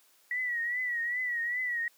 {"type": "tone with vibrato", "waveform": "sine", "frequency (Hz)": 1935, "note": "B6", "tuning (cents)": -36, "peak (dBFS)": -29, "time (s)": [0.31, 1.88], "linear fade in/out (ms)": 2, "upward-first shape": "triangle", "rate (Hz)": 2.5, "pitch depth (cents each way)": 86, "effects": ["white hiss -64 dBFS RMS until 1.97 s", "high-pass 300 Hz 12 dB/octave"]}